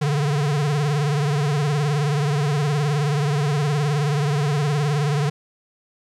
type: tone with vibrato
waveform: square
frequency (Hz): 145.7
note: D3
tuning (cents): -13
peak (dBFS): -19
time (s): 0.01-5.3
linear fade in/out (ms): 10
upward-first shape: triangle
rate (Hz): 19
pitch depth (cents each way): 120
effects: low-pass 8000 Hz 12 dB/octave + 10-bit